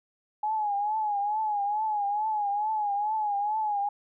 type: tone with vibrato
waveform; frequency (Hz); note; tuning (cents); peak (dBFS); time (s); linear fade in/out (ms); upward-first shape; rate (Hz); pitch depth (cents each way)
sine; 838; G#5; +15; -25; 0.43-3.89; 5; triangle; 2.3; 88
effects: none